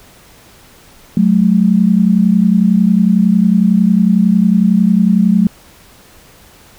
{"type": "tone pair together", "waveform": "sine", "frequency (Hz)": [185, 216], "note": ["F#3", "A3"], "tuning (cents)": [0, -32], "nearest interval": "minor third", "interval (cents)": 268, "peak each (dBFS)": -10, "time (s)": [1.17, 5.47], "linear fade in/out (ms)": 2, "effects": ["pink hiss -43 dBFS RMS until 6.78 s"]}